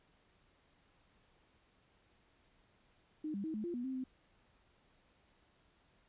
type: tone with pitch steps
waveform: sine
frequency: 307.8 / 199.7 / 317.9 / 213.8 / 345.7 / 243.2 / 262.7 / 258.3 Hz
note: D#4 / G3 / D#4 / A3 / F4 / B3 / C4 / C4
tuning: -19 / +32 / +37 / -49 / -18 / -26 / +7 / -22 cents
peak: -37 dBFS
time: 3.24-4.04 s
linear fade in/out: 5 ms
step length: 100 ms
effects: pink hiss -71 dBFS RMS until 6.08 s + resampled to 8000 Hz